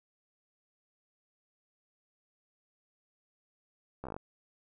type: slowing click train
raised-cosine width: 1 ms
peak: -26 dBFS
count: 8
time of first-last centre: 4.04-4.165 s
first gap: 14 ms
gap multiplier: 1.08
effects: none